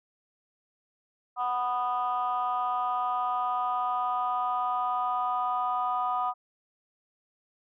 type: chord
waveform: sine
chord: B major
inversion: second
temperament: just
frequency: 740.8 / 987.8 / 1234.7 Hz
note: F#5 / B5 / D#6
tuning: +2 / 0 / -14 cents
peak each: -29 / -31 / -29 dBFS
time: 1.36-6.34 s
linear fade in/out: 50 ms
effects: tanh soft clip ceiling -19 dBFS